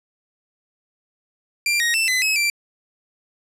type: tone with pitch steps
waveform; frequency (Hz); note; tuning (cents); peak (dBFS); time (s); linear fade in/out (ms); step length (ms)
sawtooth; 2373 / 1877 / 2666 / 2020 / 2567 / 2351; D7 / A#6 / E7 / B6 / E7 / D7; +17 / +11 / +19 / +39 / -47 / +1; -14; 1.66-2.5; 2; 140
effects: low-pass 12000 Hz 12 dB/octave